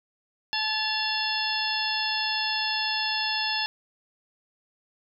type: harmonic tone with a mistuned harmonic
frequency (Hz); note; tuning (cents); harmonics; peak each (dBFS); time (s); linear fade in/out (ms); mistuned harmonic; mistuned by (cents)
866; A5; -28; 1 / 2 / 3 / 4 / 5 / 6; -32 / -32 / -32 / -32 / -32 / -32; 0.53-3.66; 0; 3; +97
effects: none